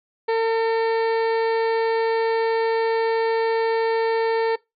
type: harmonic tone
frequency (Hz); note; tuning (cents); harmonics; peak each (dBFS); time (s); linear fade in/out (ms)
452.3; A4; +48; 1 / 2 / 3 / 4 / 5 / 6 / 7 / 8 / 9 / 10; -18 / -24 / -38 / -32 / -36 / -44 / -46 / -47 / -43 / -44; 0.28-4.56; 10
effects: noise-tail reverb RT60 0.2 s tail -22 dB re dry + MP3 64 kbps